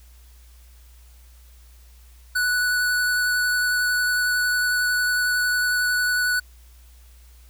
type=tone with vibrato; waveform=square; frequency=1480 Hz; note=F#6; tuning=in tune; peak=-20 dBFS; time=2.35-6.4 s; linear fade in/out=10 ms; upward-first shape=triangle; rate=11 Hz; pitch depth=12 cents each way; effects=added 60 Hz sine -46 dBFS peak until 7.49 s + white hiss -57 dBFS RMS until 7.49 s